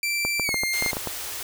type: tone with pitch glide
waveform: sawtooth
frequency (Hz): 2345 to 2113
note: D7 to C7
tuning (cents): -3 to +16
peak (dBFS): -20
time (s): 0.03-0.91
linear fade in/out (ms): 2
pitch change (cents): -181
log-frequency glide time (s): 0.43-0.55
type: clicks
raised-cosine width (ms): 1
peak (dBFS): -14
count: 10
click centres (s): 0.25 / 0.397 / 0.491 / 0.543 / 0.635 / 0.824 / 0.862 / 0.932 / 0.969 / 1.073
type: band-stop noise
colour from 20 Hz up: white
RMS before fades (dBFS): -33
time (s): 0.73-1.43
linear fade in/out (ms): 2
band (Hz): 120 to 300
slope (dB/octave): 48
effects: none